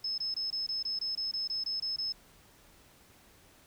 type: tone bursts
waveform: sine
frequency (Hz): 5200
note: E8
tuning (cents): -24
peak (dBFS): -31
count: 13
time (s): 0.04-2.124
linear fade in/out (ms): 5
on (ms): 140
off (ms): 22
effects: pink hiss -60 dBFS RMS until 3.66 s